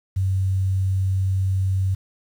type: tone with quantisation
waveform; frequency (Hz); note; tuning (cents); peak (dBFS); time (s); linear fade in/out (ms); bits
sine; 95.2; F#2; +50; -18; 0.16-1.95; 10; 8
effects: none